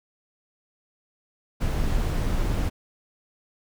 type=noise; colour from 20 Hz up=brown; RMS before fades=-24 dBFS; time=1.6-2.7 s; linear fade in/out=20 ms; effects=none